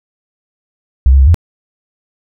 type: tone with pitch steps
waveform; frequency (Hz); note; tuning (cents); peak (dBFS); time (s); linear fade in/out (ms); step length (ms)
sine; 64.8 / 68.1 / 66.6 / 84.1; C2 / C#2 / C2 / E2; -16 / -30 / +31 / +35; -3; 1.06-1.344; 0; 71
effects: none